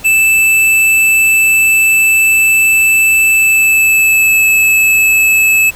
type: tone with pitch glide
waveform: square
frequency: 2637 to 2607 Hz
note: E7 to E7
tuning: 0 to -20 cents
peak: -7 dBFS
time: 0.04-5.71 s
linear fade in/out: 20 ms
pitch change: -20 cents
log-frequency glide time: 3.26-4.47 s
effects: pink hiss -34 dBFS RMS until 5.75 s